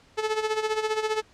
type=tone with tremolo; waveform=sawtooth; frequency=433.7 Hz; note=A4; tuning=25 cents flat; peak=-18 dBFS; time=0.17-1.22 s; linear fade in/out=20 ms; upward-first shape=sine; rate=15 Hz; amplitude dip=70%; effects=pink hiss -57 dBFS RMS until 1.33 s + low-pass 6000 Hz 12 dB/octave